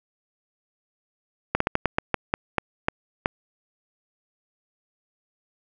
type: slowing click train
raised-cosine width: 0.5 ms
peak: -5 dBFS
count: 11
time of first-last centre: 1.55-3.259 s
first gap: 54 ms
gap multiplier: 1.24
effects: none